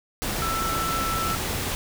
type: tone in noise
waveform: sine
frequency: 1328 Hz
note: E6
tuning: 12 cents sharp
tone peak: -26 dBFS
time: 0.42-1.35 s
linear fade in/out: 0 ms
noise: pink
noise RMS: -28 dBFS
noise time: 0.22-1.75 s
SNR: -1 dB
effects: none